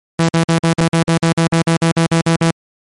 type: tone bursts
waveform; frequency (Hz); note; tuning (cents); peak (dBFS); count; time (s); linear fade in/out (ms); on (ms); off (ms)
sawtooth; 165.4; E3; +6; -6; 16; 0.19-2.51; 5; 100; 48
effects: MP3 48 kbps